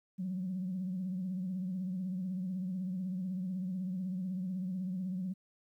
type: tone with vibrato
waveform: sine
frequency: 185 Hz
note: F#3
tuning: in tune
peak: -33 dBFS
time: 0.18-5.34 s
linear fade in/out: 20 ms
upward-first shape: triangle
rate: 16 Hz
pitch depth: 88 cents each way
effects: tanh soft clip ceiling -29 dBFS + 12-bit